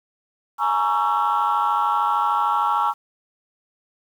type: chord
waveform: sine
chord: A# half-diminished seventh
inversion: third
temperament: just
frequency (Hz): 839.1 / 932.3 / 1118.8 / 1342.6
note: G#5 / A#5 / C#6 / E6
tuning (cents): +18 / 0 / +16 / +31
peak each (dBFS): -22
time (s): 0.58-2.94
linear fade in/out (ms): 50
effects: tanh soft clip ceiling -12 dBFS + 8-bit